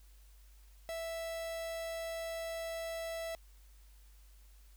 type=tone; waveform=45% pulse; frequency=659.3 Hz; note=E5; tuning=in tune; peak=-38 dBFS; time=0.89-3.35 s; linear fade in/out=0 ms; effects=added 50 Hz sine -56 dBFS peak until 4.76 s + white hiss -68 dBFS RMS until 4.76 s